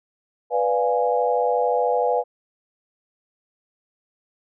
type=chord; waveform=sine; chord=B diminished seventh; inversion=none; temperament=equal; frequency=493.9 / 587.3 / 698.5 / 830.6 Hz; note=B4 / D5 / F5 / Ab5; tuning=0 / 0 / 0 / 0 cents; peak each=-21 / -26 / -24 / -24 dBFS; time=0.5-2.24 s; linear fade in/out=50 ms; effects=none